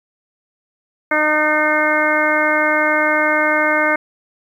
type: harmonic tone with a mistuned harmonic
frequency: 305.2 Hz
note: D#4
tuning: 33 cents flat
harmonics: 1 / 2 / 3 / 4 / 5 / 6 / 7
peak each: -23 / -19 / -23 / -22 / -19 / -24 / -19 dBFS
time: 1.11-3.96 s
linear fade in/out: 5 ms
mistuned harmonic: 6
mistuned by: -23 cents
effects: 8-bit